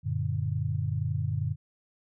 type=chord; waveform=sine; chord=Gb augmented; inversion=none; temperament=equal with one note detuned; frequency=94.33 / 116.54 / 146.83 Hz; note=Gb2 / Bb2 / D3; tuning=+34 / 0 / 0 cents; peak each=-31 dBFS; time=0.03-1.56 s; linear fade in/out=50 ms; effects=none